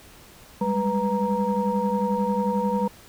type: tone cluster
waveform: sine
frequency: 195.3 / 206.5 / 492.8 / 934 Hz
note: G3 / G#3 / B4 / A#5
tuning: -6 / -10 / -4 / +3 cents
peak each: -26 dBFS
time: 0.61-2.88 s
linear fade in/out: 5 ms
effects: tanh soft clip ceiling -12 dBFS + pink hiss -49 dBFS RMS until 3.08 s